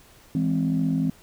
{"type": "chord", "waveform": "sine", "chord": "E augmented", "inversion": "none", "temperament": "equal", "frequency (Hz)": [164.81, 207.7, 261.6], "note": ["E3", "G#3", "B#3"], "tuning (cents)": [0, 0, 0], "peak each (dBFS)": [-23, -28, -23], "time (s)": [0.35, 1.1], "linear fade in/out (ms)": 2, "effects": ["tanh soft clip ceiling -14 dBFS", "pink hiss -53 dBFS RMS until 1.22 s"]}